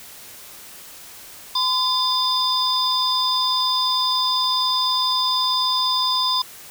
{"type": "tone cluster", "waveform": "sine", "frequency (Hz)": [1021, 3569, 4956], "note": ["C6", "A7", "D#8"], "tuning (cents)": [-43, 24, -8], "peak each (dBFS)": -22, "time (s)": [1.55, 6.42], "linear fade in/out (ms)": 5, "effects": ["white hiss -41 dBFS RMS until 6.7 s"]}